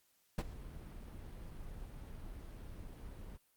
brown noise with ADSR envelope, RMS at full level -29 dBFS, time 0.38-3.38 s, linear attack 8 ms, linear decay 37 ms, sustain -19 dB, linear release 23 ms, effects white hiss -74 dBFS RMS until 3.56 s + Opus 48 kbps

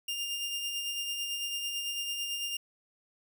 sawtooth tone with tremolo, 2804 Hz, F7, 6 cents sharp, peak -28 dBFS, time 0.08-2.57 s, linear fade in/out 5 ms, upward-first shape sine, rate 9 Hz, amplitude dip 35%, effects none

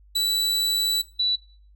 40% pulse / sine tone pair in turn, 3951 / 3951 Hz, B7 / B7, 0 / 0 cents, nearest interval unison, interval 0 cents, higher neither, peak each -19 dBFS, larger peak neither, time 0.15-1.02 / 1.19-1.36 s, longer first, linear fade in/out 10 ms, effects noise-tail reverb RT60 0.4 s tail -18 dB re dry + added 50 Hz sine -50 dBFS peak until 1.75 s

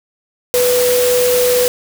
sine tone in noise, 494.1 Hz, B4, 1 cent sharp, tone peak -11 dBFS, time 0.54-1.68 s, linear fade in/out 0 ms, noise white, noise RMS -19 dBFS, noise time 0.54-1.68 s, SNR +5 dB, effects none

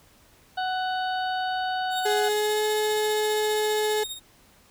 harmonic tone, 744 Hz, F#5, 9 cents sharp, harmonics 1 / 2 / 4 / 5 / 6, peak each -26 / -32 / -38 / -40 / -42 dBFS, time 0.57-2.29 s, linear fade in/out 10 ms
sawtooth tone with tremolo, 3714 Hz, A#7, 7 cents flat, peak -27 dBFS, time 1.9-4.2 s, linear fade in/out 50 ms, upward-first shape triangle, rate 15 Hz, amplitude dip 70%
35% pulse tone with pitch glide, 418.8 to 426.6 Hz, G#4 to G#4, +15 to +46 cents, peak -21 dBFS, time 2.05-4.04 s, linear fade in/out 10 ms, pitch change +31 cents, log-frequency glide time 2.19-2.64 s
effects pink hiss -57 dBFS RMS until 4.7 s

